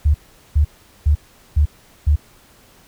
sine tone bursts, 74 Hz, D2, 14 cents sharp, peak -10 dBFS, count 5, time 0.05-2.16 s, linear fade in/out 10 ms, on 94 ms, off 410 ms, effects pink hiss -50 dBFS RMS until 2.87 s

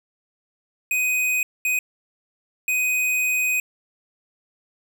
square tone bursts at uneven times, 2500 Hz, D#7, 8 cents sharp, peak -20 dBFS, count 3, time 0.91-1.43 / 1.65-1.79 / 2.68-3.6 s, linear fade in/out 2 ms, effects none

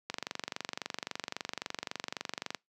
click train, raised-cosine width 0.2 ms, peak -17 dBFS, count 59, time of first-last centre 0.1-2.547 s, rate 23.7 Hz, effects noise-tail reverb RT60 0.2 s tail -26 dB re dry + high-pass 150 Hz 12 dB/octave

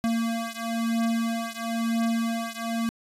square beating tone pair, 228.6 / 229.6 Hz, A#3 / A#3, -34 / -26 cents, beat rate 1 Hz, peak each -28 / -29 dBFS, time 0.04-2.89 s, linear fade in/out 0 ms, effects resampled to 32000 Hz

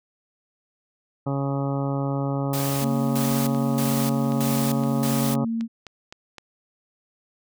harmonic tone, 138.59 Hz, C#3, in tune, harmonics 1 / 2 / 3 / 4 / 5 / 6 / 7 / 8 / 9, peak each -25 / -28 / -35 / -32 / -38 / -36 / -42 / -41 / -39 dBFS, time 1.26-5.45 s, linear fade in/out 10 ms
white noise with tremolo, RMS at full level -31 dBFS, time 2.53-5.36 s, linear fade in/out 5 ms, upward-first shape square, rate 1.6 Hz, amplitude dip 80%
sine tone with pitch glide, 230.8 to 228.1 Hz, A#3 to A#3, -17 to -37 cents, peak -23 dBFS, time 2.8-5.68 s, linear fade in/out 50 ms, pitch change -20 cents, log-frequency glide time 3.72-3.92 s
click train, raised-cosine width 0.2 ms, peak -22 dBFS, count 13, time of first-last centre 3.29-6.383 s, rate 3.88 Hz
effects none

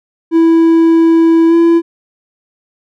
triangle tone with pitch glide, 329.2 to 335.5 Hz, E4 to E4, -2 to +31 cents, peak -3 dBFS, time 0.31-1.82 s, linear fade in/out 50 ms, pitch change +33 cents, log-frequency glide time 1.48-1.54 s, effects none

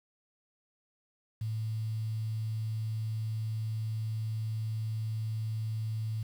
sine tone with quantisation, 110 Hz, A2, in tune, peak -31 dBFS, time 1.41-6.23 s, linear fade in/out 5 ms, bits 9, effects none

